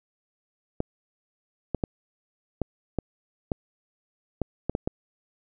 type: clicks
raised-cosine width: 2 ms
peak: -12 dBFS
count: 10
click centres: 0.804 / 1.747 / 1.838 / 2.617 / 2.987 / 3.518 / 4.417 / 4.696 / 4.751 / 4.875 s
effects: none